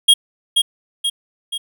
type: tone with echo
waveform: square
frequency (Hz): 3262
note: G#7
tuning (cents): -32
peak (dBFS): -7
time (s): 0.08-0.14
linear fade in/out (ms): 10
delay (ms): 480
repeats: 3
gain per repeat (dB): -5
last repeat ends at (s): 1.58
effects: none